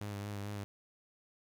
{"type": "tone with vibrato", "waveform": "sawtooth", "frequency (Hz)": 102, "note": "G#2", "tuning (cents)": -31, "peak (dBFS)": -35, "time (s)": [0.01, 0.64], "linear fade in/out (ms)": 0, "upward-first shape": "sine", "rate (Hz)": 4.5, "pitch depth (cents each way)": 31, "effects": ["11-bit"]}